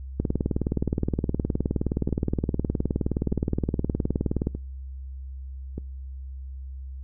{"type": "two click trains", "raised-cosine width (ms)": 3, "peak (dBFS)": [-19, -11], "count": [4, 83], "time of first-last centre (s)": [[2.09, 5.78], [0.2, 4.471]], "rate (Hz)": [0.813, 19.2], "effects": ["noise-tail reverb RT60 0.4 s tail -26 dB re dry", "added 66 Hz sine -34 dBFS peak until 7.03 s"]}